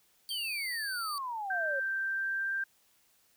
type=tone; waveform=sawtooth; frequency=4565 Hz; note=D8; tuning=50 cents flat; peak=-35 dBFS; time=0.29-1.18 s; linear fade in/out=0 ms
type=exponential sweep; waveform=sine; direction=down; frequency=3230 to 531 Hz; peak=-34 dBFS; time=0.3-1.8 s; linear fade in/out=10 ms
type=tone with pitch glide; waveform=sine; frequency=1568 to 1578.9 Hz; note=G6 to G6; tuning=0 to +12 cents; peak=-30 dBFS; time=1.5-2.64 s; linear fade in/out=5 ms; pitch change=+12 cents; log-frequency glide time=2.02-2.47 s
effects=white hiss -68 dBFS RMS until 3.36 s